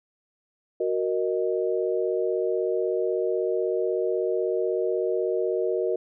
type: chord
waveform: sine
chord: D# minor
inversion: first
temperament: equal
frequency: 370 / 466.2 / 622.3 Hz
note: F#4 / A#4 / D#5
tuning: 0 / 0 / 0 cents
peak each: -26 / -26 / -30 dBFS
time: 0.8-5.96 s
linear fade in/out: 5 ms
effects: none